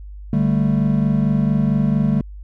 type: chord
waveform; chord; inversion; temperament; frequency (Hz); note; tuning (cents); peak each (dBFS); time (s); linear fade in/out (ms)
triangle; D suspended fourth; none; just; 146.83 / 195.78 / 220.2; D3 / G3 / A3; 0 / -2 / +2; -17; 0.33-2.21; 2
effects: added 50 Hz sine -32 dBFS peak until 2.43 s